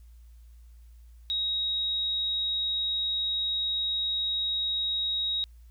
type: tone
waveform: sine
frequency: 3793 Hz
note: A#7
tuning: 29 cents sharp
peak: -26 dBFS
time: 1.3-5.44 s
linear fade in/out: 0 ms
effects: added 58 Hz sine -48 dBFS peak until 5.7 s + white hiss -70 dBFS RMS until 5.7 s